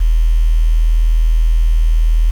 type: tone with quantisation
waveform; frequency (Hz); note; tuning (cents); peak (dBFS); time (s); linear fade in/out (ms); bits
sine; 40.39; E1; -35; -8; 0-2.31; 10; 6
effects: none